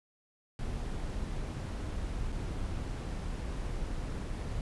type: noise with dropouts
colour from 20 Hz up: brown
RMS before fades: -36 dBFS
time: 0.59-4.61 s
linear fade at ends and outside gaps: 1 ms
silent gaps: 2.321-2.325 s
effects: resampled to 24000 Hz